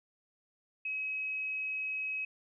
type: tone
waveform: sine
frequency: 2550 Hz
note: D#7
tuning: 42 cents sharp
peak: -33 dBFS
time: 0.85-2.25 s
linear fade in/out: 5 ms
effects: none